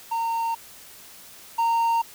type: tone pair in turn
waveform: triangle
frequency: 917 / 922.3 Hz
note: A#5 / A#5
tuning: -29 / -19 cents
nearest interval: unison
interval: 10 cents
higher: second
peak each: -21 / -17 dBFS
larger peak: second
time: 0.11-0.55 / 1.58-2.02 s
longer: neither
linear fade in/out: 10 ms
effects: white hiss -46 dBFS RMS until 2.14 s